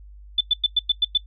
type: tone bursts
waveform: sine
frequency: 3506 Hz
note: A7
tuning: 7 cents flat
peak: -14 dBFS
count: 7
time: 0.38-1.176 s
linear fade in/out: 5 ms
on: 28 ms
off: 100 ms
effects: noise-tail reverb RT60 0.1 s tail -18 dB re dry + added 50 Hz sine -41 dBFS peak until 1.26 s